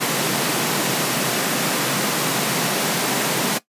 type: high-pass noise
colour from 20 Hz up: pink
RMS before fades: -21 dBFS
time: 0-3.59 s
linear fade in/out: 20 ms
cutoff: 130 Hz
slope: 96 dB/octave
effects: noise-tail reverb RT60 0.1 s tail -17 dB re dry + resampled to 32000 Hz